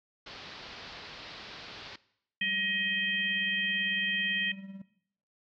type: low-pass noise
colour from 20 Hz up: white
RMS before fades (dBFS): -46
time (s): 0.26-1.96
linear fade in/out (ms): 5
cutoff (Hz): 4800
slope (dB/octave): 48
type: tone with tremolo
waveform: triangle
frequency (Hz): 194.1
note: G3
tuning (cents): -17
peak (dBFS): -37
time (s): 2.41-4.82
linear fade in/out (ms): 5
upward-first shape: triangle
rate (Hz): 18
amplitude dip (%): 75
type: harmonic tone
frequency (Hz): 630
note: D#5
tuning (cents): +21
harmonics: 3 / 4 / 5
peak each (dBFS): -31 / -32 / -33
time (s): 2.41-4.52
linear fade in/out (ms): 5
effects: noise-tail reverb RT60 0.7 s tail -19 dB re dry